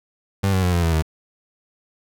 30% pulse tone with pitch steps, 98 / 93.9 / 89.97 / 86.21 / 82.6 / 79.14 Hz, G2 / F#2 / F#2 / F2 / E2 / D#2, 0 / +26 / -48 / -22 / +4 / +30 cents, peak -14 dBFS, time 0.43-1.024 s, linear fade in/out 10 ms, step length 99 ms, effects none

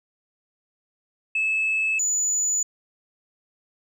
sine tone pair in turn, 2604 / 6952 Hz, E7 / A8, -22 / -22 cents, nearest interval octave + perfect fourth, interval 1700 cents, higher second, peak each -19 dBFS, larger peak neither, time 1.35-1.99 / 1.99-2.63 s, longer neither, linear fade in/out 5 ms, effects tanh soft clip ceiling -17 dBFS

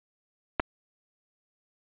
clicks, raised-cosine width 0.5 ms, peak -10 dBFS, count 2, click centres 0.597 / 0.6 s, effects resampled to 8000 Hz

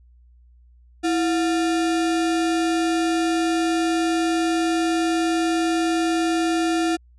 sine tone with sample-and-hold, 329.6 Hz, E4, in tune, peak -18 dBFS, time 1.03-6.97 s, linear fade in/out 20 ms, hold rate 1050 Hz, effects added 60 Hz sine -49 dBFS peak until 7.18 s + resampled to 22050 Hz

